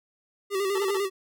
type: tone with vibrato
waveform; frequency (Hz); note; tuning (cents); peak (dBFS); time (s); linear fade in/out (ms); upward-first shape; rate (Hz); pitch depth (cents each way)
square; 392; G4; 0; -25; 0.5-1.1; 50; square; 10; 53
type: tone bursts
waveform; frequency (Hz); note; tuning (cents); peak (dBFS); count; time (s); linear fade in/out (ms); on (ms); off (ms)
20% pulse; 440; A4; 0; -26; 4; 0.75-0.975; 5; 33; 31
effects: none